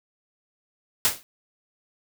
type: noise with exponential decay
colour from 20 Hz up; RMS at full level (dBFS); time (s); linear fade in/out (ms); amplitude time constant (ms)
white; -17; 1.05-1.23; 0; 39
effects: none